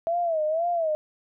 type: tone with vibrato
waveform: sine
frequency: 654 Hz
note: E5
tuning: 14 cents flat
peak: -22 dBFS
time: 0.07-0.95 s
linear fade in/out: 0 ms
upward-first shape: sine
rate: 2 Hz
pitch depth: 120 cents each way
effects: none